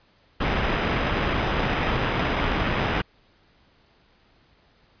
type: noise with sample-and-hold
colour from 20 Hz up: pink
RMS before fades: -24 dBFS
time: 0.4-3.02 s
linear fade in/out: 10 ms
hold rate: 4410 Hz
effects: pink hiss -60 dBFS RMS until 5 s + resampled to 11025 Hz